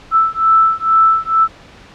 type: beating tone pair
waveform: sine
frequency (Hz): 1318.5 / 1320.7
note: E6 / E6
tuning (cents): 0 / +3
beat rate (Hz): 2.2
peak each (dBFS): -12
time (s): 0.11-1.48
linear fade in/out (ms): 50
effects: pink hiss -40 dBFS RMS until 1.94 s + low-pass 4000 Hz 12 dB/octave